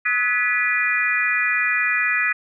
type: tone cluster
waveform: sine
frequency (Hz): 1273 / 1482 / 1703 / 1967 / 2432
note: D#6 / F#6 / G#6 / B6 / D#7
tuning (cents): +39 / +2 / +43 / -7 / -40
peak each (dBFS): -28 / -29 / -24 / -21 / -23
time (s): 0.05-2.33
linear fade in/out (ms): 10
effects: none